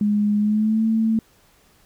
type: tone with pitch glide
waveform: sine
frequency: 207.7 to 222.6 Hz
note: G#3 to A3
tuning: 0 to +20 cents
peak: -16 dBFS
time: 0.01-1.19 s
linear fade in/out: 2 ms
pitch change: +120 cents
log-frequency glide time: 0.38-0.84 s
effects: pink hiss -57 dBFS RMS until 1.85 s